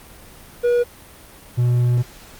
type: tone pair in turn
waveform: triangle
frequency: 482.2 / 122.02 Hz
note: B4 / B2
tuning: -41 / -20 cents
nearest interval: 2 octaves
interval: 2379 cents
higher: first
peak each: -12 dBFS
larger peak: neither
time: 0.63-0.84 / 1.57-2.03 s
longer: second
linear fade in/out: 20 ms
effects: pink hiss -43 dBFS RMS until 2.39 s + Opus 32 kbps